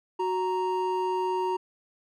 triangle tone pair together, 370 / 932.3 Hz, F#4 / A#5, 0 / 0 cents, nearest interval octave + major third, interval 1600 cents, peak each -26 dBFS, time 0.19-1.57 s, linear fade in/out 10 ms, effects none

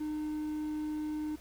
triangle tone, 304.7 Hz, D#4, 36 cents flat, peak -31 dBFS, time 0-1.36 s, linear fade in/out 10 ms, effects added 60 Hz sine -55 dBFS peak until 1.4 s + pink hiss -57 dBFS RMS until 1.4 s

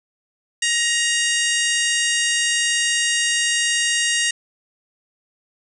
harmonic tone with a mistuned harmonic, 941 Hz, A#5, 16 cents sharp, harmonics 2 / 3 / 4 / 5 / 6 / 7 / 8 / 9 / 10, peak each -22 / -23 / -28 / -31 / -29 / -26 / -28 / -28 / -32 dBFS, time 0.62-4.31 s, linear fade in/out 5 ms, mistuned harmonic 9, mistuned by -20 cents, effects none

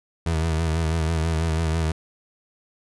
30% pulse tone with vibrato, 80.9 Hz, E2, 32 cents flat, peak -18 dBFS, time 0.26-1.92 s, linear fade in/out 5 ms, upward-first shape sine, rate 6.1 Hz, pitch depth 52 cents each way, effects resampled to 24000 Hz

